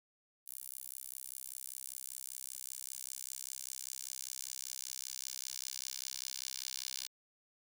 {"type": "tone with high-pass filter sweep", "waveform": "10% pulse", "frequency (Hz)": 65.1, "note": "C2", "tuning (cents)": -8, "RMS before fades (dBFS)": -45, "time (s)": [0.46, 7.08], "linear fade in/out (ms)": 20, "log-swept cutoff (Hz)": [11000, 4700], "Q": 1.5, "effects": []}